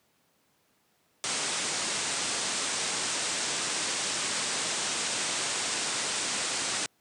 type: low-pass noise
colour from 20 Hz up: white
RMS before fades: -31 dBFS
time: 1.24-6.86 s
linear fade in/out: 0 ms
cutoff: 9100 Hz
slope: 96 dB/octave
effects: pink hiss -69 dBFS RMS until 7 s + high-pass 150 Hz 12 dB/octave